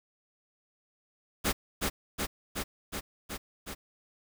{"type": "noise with echo", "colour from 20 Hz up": "pink", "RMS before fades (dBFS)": -28, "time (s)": [1.44, 1.53], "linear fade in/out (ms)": 20, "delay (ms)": 370, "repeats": 6, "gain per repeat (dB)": -2, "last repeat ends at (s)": 3.75, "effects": []}